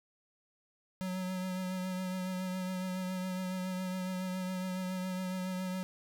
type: tone with vibrato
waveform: square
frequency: 185 Hz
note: F#3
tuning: in tune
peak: -35 dBFS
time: 1.01-5.83 s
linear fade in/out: 0 ms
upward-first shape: triangle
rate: 7.2 Hz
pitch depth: 28 cents each way
effects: none